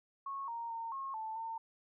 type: tone with pitch steps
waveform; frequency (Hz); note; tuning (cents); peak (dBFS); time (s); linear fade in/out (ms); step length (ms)
sine; 1098 / 930 / 915 / 1083 / 880 / 905; C#6 / A#5 / A#5 / C#6 / A5 / A5; -17 / -4 / -32 / -41 / 0 / +48; -38; 0.26-1.58; 5; 220
effects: none